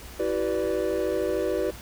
triangle chord, E minor seventh, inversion none, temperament equal with one note detuned, 329.6 / 383 / 493.9 / 587.3 Hz, E4 / G4 / B4 / D5, 0 / -40 / 0 / 0 cents, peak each -29 / -26 / -27 / -28 dBFS, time 0.19-1.71 s, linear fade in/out 10 ms, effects added 60 Hz sine -44 dBFS peak until 1.81 s + pink hiss -44 dBFS RMS until 1.81 s

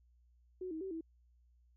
sine tone with pitch steps, 368.4 / 317.9 / 382.4 / 325.7 Hz, F#4 / D#4 / G4 / E4, -7 / +37 / -43 / -21 cents, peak -39 dBFS, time 0.61-1.01 s, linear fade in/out 5 ms, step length 100 ms, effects added 60 Hz sine -65 dBFS peak until 1.76 s

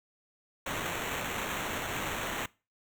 white noise with sample-and-hold, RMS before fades -35 dBFS, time 0.66-2.46 s, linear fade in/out 5 ms, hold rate 4900 Hz, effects noise-tail reverb RT60 0.3 s tail -22 dB re dry

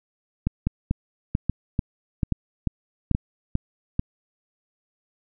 two click trains, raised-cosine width 5 ms, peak -9 / -9 dBFS, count 4 / 9, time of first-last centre 0.67-3.149 / 0.47-3.994 s, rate 1.21 / 2.27 Hz, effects none

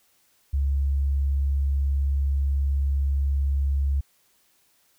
sine tone, 69.3 Hz, C#2, in tune, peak -20 dBFS, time 0.53-4.01 s, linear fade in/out 10 ms, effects white hiss -64 dBFS RMS until 4.98 s

